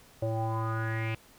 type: tone with low-pass filter sweep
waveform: square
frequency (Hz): 111.8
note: A2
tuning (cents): +28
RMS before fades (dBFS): -31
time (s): 0.22-1.15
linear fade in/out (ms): 5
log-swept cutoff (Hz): 570 to 2600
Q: 6
effects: pink hiss -57 dBFS RMS until 1.38 s